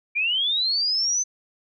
sine linear sweep, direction up, 2331 to 6180 Hz, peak -20 dBFS, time 0.15-1.24 s, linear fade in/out 20 ms, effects none

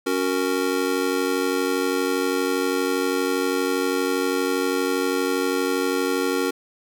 square chord, F# major, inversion second, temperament just, 277.5 / 370 / 462.5 Hz, C#4 / F#4 / A#4, +2 / 0 / -14 cents, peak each -26 dBFS, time 0.06-6.51 s, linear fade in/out 10 ms, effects none

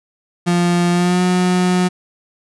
35% pulse tone with pitch glide, 174.6 to 181.18 Hz, F3 to F#3, 0 to -36 cents, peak -11 dBFS, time 0.46-1.89 s, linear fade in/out 20 ms, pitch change +64 cents, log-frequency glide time 0.91-1.22 s, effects resampled to 24000 Hz

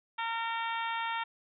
harmonic tone with a mistuned harmonic, 458.1 Hz, A#4, 30 cents flat, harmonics 2 / 3 / 4 / 5 / 6 / 7 / 8, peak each -34 / -38 / -40 / -42 / -44 / -45 / -46 dBFS, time 0.18-1.24 s, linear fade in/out 10 ms, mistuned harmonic 8, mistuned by -18 cents, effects none

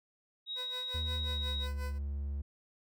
sine tone, 3800 Hz, A#7, 33 cents sharp, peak -36 dBFS, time 0.46-1.68 s, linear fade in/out 50 ms
15% pulse tone with tremolo, 503 Hz, B4, 32 cents sharp, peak -36 dBFS, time 0.55-1.99 s, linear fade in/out 50 ms, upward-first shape sine, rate 5.6 Hz, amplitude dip 85%
triangle tone with pitch glide, 79.7 to 70.6 Hz, D#2 to C#2, +42 to +32 cents, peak -32 dBFS, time 0.94-2.42 s, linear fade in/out 10 ms, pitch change -210 cents, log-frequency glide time 1.13-1.64 s
effects none

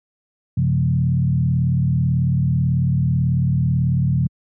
sine tone with frequency modulation, 130.81 Hz, C3, in tune, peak -14 dBFS, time 0.57-4.27 s, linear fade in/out 5 ms, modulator 38.2 Hz, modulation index 1.1, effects high-pass 80 Hz 12 dB/octave

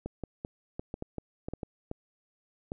clicks, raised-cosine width 2 ms, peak -22 dBFS, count 12, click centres 0.06 / 0.237 / 0.449 / 0.795 / 0.941 / 1.024 / 1.183 / 1.485 / 1.536 / 1.632 / 1.914 / 2.719 s, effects none

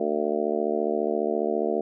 harmonic tone, 74.7 Hz, D2, 30 cents sharp, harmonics 3 / 4 / 5 / 6 / 7 / 8 / 9 / 10, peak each -32 / -33 / -28 / -28 / -39 / -32 / -30 / -40 dBFS, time 0-1.81 s, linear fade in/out 5 ms, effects none

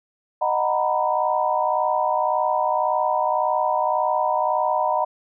sine chord, B major seventh, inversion first, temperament just, 617.4 / 740.8 / 926 / 987.8 Hz, D#5 / F#5 / A#5 / B5, -14 / +2 / -12 / 0 cents, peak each -24 dBFS, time 0.41-5.05 s, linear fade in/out 10 ms, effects none

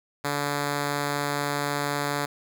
5% pulse tone, 144.2 Hz, D3, 31 cents flat, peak -14 dBFS, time 0.24-2.26 s, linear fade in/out 10 ms, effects none

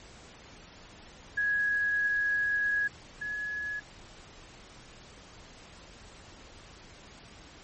sine tone pair in turn, 1665 / 1689.2 Hz, G#6 / G#6, +4 / +29 cents, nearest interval unison, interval 25 cents, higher second, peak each -25 / -32 dBFS, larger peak first, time 1.37-2.88 / 3.21-3.8 s, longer first, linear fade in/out 10 ms, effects pink hiss -51 dBFS RMS until 7.63 s + MP3 32 kbps

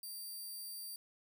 5% pulse tone, 4702 Hz, D8, 1 cent sharp, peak -37 dBFS, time 0.03-0.96 s, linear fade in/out 2 ms, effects none

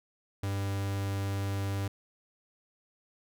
45% pulse tone, 98.9 Hz, G2, 16 cents sharp, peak -30 dBFS, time 0.43-1.88 s, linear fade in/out 5 ms, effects none

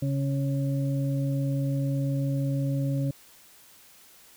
harmonic tone, 138 Hz, C#3, 7 cents flat, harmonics 1 / 2 / 4, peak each -25 / -31 / -37 dBFS, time 0.02-3.11 s, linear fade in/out 5 ms, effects white hiss -54 dBFS RMS until 4.36 s

